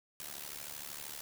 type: noise with amplitude modulation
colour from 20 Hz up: white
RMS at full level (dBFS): -41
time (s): 0.2-1.21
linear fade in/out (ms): 0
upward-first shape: sine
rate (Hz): 72.9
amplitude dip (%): 85
effects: none